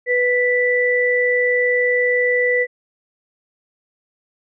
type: tone pair together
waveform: sine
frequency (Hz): 493.9 / 1973.7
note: B4 / B6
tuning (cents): 0 / -2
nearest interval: 2 octaves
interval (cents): 2398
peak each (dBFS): -17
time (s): 0.06-2.67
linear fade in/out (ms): 50
effects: none